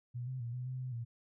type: tone with pitch steps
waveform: sine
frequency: 121.9 / 129.6 / 118.1 / 125.2 / 128.6 / 127.8 / 117.3 Hz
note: B2 / C3 / A#2 / B2 / C3 / C3 / A#2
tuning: -22 / -16 / +23 / +24 / -30 / -40 / +11 cents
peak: -37 dBFS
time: 0.14-1.05 s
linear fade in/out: 20 ms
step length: 130 ms
effects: none